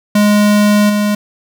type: tone with level steps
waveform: square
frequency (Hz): 207.7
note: G#3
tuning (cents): 0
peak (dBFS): -8 / -12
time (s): 0.15-1.15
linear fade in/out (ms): 5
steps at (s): 0.89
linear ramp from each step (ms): 10
effects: none